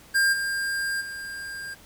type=tone with level steps; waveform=square; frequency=1601 Hz; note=G6; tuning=36 cents sharp; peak=-19 / -26 / -34 dBFS; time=0.14-1.75 s; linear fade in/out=20 ms; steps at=0.32 / 1 s; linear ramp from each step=20 ms; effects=pink hiss -51 dBFS RMS until 1.85 s